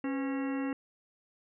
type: harmonic tone with a mistuned harmonic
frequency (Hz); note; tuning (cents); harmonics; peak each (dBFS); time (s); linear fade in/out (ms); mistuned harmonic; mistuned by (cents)
273.6; C#4; -23; 1 / 2 / 3 / 4 / 5 / 6 / 7 / 8 / 10; -31 / -41 / -46 / -47 / -49 / -50 / -47 / -53 / -50; 0.04-0.73; 2; 2; -140
effects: none